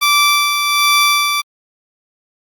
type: tone with tremolo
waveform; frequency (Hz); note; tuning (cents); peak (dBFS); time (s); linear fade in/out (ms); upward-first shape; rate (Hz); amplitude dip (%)
15% pulse; 1166; D6; -13; -3; 0.01-1.42; 20; sine; 1.3; 45
effects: Opus 32 kbps